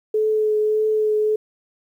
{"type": "tone with vibrato", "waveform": "sine", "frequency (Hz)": 429.6, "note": "A4", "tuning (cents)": -41, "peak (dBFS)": -16, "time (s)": [0.14, 1.36], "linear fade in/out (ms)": 5, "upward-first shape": "triangle", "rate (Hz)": 1.7, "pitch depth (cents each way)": 17, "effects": ["9-bit"]}